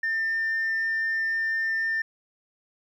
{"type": "tone", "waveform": "sine", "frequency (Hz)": 1799, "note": "A6", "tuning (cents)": 38, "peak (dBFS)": -22, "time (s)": [0.03, 2.02], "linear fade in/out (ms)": 5, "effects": ["tanh soft clip ceiling -21 dBFS", "10-bit"]}